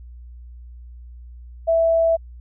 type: tone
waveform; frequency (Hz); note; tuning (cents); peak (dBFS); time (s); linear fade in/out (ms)
sine; 659.3; E5; 0; -14; 1.67-2.17; 20
effects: added 60 Hz sine -37 dBFS peak until 2.4 s